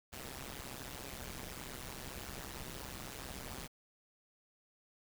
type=noise with amplitude modulation; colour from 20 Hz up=pink; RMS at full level=-42 dBFS; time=0.12-3.68 s; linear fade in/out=20 ms; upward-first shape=sine; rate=132 Hz; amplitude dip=100%; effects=none